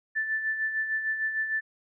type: tone with tremolo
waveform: sine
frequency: 1760 Hz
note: A6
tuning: in tune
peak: -24 dBFS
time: 0.15-1.61 s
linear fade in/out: 20 ms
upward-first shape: sine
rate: 6.6 Hz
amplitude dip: 55%
effects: none